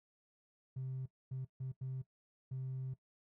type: tone bursts at uneven times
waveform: triangle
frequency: 130.81 Hz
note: C3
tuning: in tune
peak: -35 dBFS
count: 5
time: 0.76-1.06 / 1.31-1.45 / 1.6-1.72 / 1.81-2.02 / 2.51-2.94 s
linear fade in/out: 10 ms
effects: noise-tail reverb RT60 0.1 s tail -18 dB re dry + tanh soft clip ceiling -36 dBFS